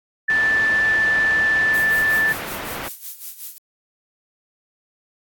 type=tone; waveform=sine; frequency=1760 Hz; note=A6; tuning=in tune; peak=-15 dBFS; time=0.28-2.33 s; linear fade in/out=10 ms
type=low-pass noise; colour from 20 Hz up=white; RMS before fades=-31 dBFS; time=0.3-2.88 s; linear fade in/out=0 ms; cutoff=2000 Hz; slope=12 dB/octave
type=noise with tremolo; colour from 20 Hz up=violet; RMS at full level=-30 dBFS; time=1.74-3.58 s; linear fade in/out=0 ms; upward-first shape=sine; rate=5.4 Hz; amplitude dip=75%
effects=AAC 64 kbps